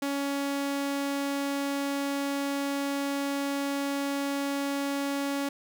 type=tone; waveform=sawtooth; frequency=280 Hz; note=C#4; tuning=18 cents sharp; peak=-24 dBFS; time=0.02-5.49 s; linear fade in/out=5 ms; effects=none